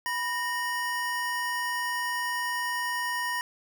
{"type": "tone pair together", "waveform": "square", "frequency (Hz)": [980, 1850], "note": ["B5", "A#6"], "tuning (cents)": [-14, -14], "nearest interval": "major seventh", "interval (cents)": 1100, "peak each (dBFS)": [-32, -31], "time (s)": [0.06, 3.41], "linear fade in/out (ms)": 0, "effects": []}